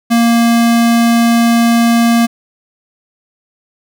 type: tone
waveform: square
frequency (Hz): 233.1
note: A#3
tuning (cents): 0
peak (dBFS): -8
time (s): 0.1-2.27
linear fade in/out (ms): 20
effects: none